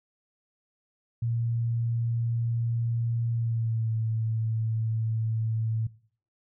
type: tone with pitch glide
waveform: sine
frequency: 116.54 to 111.73 Hz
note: A#2 to A2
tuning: 0 to +27 cents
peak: -25 dBFS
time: 1.22-5.87 s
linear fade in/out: 5 ms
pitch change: -73 cents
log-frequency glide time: 3.31-3.9 s
effects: noise-tail reverb RT60 0.5 s tail -20 dB re dry